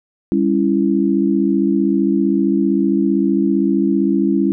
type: chord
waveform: sine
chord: C# diminished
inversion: second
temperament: just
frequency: 199.57 / 277.2 / 332.6 Hz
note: G3 / C#4 / E4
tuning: +31 / 0 / +16 cents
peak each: -17 dBFS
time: 0.32-4.52 s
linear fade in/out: 0 ms
effects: none